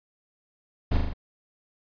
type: noise with echo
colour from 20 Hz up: brown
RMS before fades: -22 dBFS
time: 0.91-0.98 s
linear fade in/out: 10 ms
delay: 39 ms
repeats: 4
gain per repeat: -3 dB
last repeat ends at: 1.136 s
effects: resampled to 11025 Hz